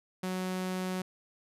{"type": "tone", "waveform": "sawtooth", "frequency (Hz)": 185, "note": "F#3", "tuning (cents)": 0, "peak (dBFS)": -28, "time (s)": [0.23, 1.02], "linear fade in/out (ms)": 5, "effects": ["resampled to 32000 Hz"]}